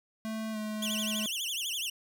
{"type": "tone with pitch glide", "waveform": "square", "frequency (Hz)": [220, 214.5], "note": ["A3", "A3"], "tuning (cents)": [0, -44], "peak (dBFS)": -34, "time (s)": [0.25, 1.26], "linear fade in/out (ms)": 0, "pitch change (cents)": -44, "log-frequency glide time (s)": [0.52, 0.57]}
{"type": "tone with vibrato", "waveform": "sawtooth", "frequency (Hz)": 3072, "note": "G7", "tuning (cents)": -36, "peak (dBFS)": -29, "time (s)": [0.82, 1.9], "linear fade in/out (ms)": 5, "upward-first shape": "triangle", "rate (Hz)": 12, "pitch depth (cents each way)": 260}
{"effects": ["11-bit"]}